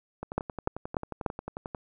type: two click trains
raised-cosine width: 1 ms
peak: -12 / -21 dBFS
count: 4 / 18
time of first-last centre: 0.38-1.262 / 0.23-1.748 s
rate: 3.4 / 11.2 Hz
effects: none